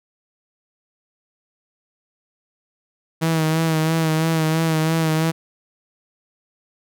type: tone with vibrato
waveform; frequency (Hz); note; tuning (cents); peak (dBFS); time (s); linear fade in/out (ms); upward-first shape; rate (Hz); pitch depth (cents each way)
sawtooth; 160.3; E3; -48; -13; 3.21-5.32; 20; sine; 3; 36
effects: none